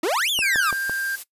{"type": "exponential two-way sweep", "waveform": "40% pulse", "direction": "up then down", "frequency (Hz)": [293.7, 3600, 1154], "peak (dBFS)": -19, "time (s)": [0.03, 0.71], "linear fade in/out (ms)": 5, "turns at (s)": 0.3}
{"type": "click train", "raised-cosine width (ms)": 1, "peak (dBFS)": -17, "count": 4, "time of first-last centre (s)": [0.39, 0.896], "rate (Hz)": 5.93}
{"type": "tone with vibrato", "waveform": "triangle", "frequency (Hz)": 1590, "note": "G6", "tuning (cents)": 24, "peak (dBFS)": -22, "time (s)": [0.42, 1.16], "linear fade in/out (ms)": 10, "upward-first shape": "sine", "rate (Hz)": 18, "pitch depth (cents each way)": 9}
{"type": "noise", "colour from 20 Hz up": "blue", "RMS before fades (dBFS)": -34, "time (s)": [0.61, 1.24], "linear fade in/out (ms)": 20}
{"effects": ["noise-tail reverb RT60 0.1 s tail -20 dB re dry", "resampled to 32000 Hz"]}